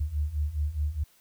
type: beating tone pair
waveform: sine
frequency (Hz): 71.7 / 76.5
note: D2 / D#2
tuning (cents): -41 / -29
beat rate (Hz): 4.8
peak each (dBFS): -31 / -28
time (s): 0-1.04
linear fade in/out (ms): 10
effects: white hiss -62 dBFS RMS until 1.2 s